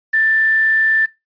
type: tone with quantisation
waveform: sine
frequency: 1772 Hz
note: A6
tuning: 12 cents sharp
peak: -12 dBFS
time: 0.13-1.06 s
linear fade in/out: 10 ms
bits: 6
effects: noise-tail reverb RT60 0.2 s tail -18 dB re dry + resampled to 11025 Hz